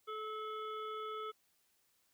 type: harmonic tone with a mistuned harmonic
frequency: 432.8 Hz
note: A4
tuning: 29 cents flat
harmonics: 1 / 3 / 5 / 7 / 8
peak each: -44 / -42 / -57 / -59 / -55 dBFS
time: 0.07-1.32 s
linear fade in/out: 20 ms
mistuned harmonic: 8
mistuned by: -33 cents
effects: white hiss -75 dBFS RMS until 2.13 s